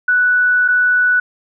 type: tone with dropouts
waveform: sine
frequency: 1481 Hz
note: F#6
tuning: 1 cent sharp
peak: -10 dBFS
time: 0.08-1.2 s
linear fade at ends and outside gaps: 5 ms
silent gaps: 0.68-0.684 s
effects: none